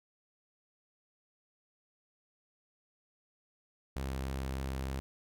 sawtooth tone with vibrato, 66.5 Hz, C2, 29 cents sharp, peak -31 dBFS, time 3.96-5 s, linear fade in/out 0 ms, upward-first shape sine, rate 3.4 Hz, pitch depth 9 cents each way, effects none

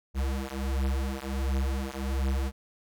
square beating tone pair, 66.2 / 67.6 Hz, C2 / C#2, +21 / -43 cents, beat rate 1.4 Hz, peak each -31 dBFS, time 0.14-2.52 s, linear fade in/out 50 ms, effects none

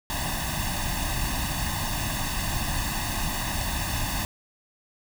pink noise with comb filter, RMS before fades -28 dBFS, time 0.1-4.25 s, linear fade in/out 0 ms, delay 1.1 ms, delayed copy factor +0.95, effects none

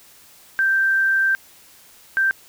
sine tone bursts at uneven times, 1568 Hz, G6, in tune, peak -15 dBFS, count 2, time 0.59-1.35 / 2.17-2.31 s, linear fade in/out 0 ms, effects white hiss -49 dBFS RMS until 2.48 s

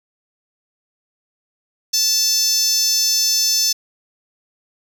10% pulse tone with high-pass filter, 880 Hz, A5, in tune, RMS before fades -17 dBFS, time 1.93-3.73 s, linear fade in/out 10 ms, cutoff 5700 Hz, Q 4.4, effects none

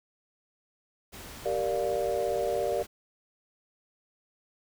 pink noise, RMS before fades -44 dBFS, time 1.12-2.87 s, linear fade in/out 20 ms
sine chord, G minor seventh, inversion none, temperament equal with one note detuned, 389.1 / 466.2 / 587.3 / 698.5 Hz, G4 / Bb4 / D5 / F5, -13 / 0 / 0 / 0 cents, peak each -33 / -31 / -30 / -34 dBFS, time 1.45-2.83 s, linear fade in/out 10 ms
effects none

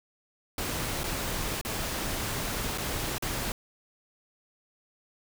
pink noise with dropouts, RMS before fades -32 dBFS, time 0.58-3.52 s, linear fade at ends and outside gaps 2 ms, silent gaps 1.035-1.04 / 1.613-1.649 / 2.777-2.782 / 3.182-3.223 s, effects none

